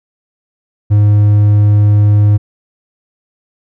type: tone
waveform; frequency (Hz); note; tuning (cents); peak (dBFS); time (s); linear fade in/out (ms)
triangle; 103.83; G#2; 0; -3; 0.9-2.38; 20
effects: none